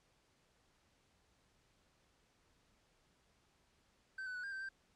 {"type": "tone with pitch steps", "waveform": "triangle", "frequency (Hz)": [1545, 1502, 1477, 1600, 1553, 1572], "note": ["G6", "F#6", "F#6", "G6", "G6", "G6"], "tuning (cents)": [-26, 26, -3, 35, -17, 4], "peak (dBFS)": -40, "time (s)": [4.18, 4.69], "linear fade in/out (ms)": 5, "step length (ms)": 85, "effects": ["pink hiss -74 dBFS RMS until 4.95 s", "low-pass 8000 Hz 12 dB/octave"]}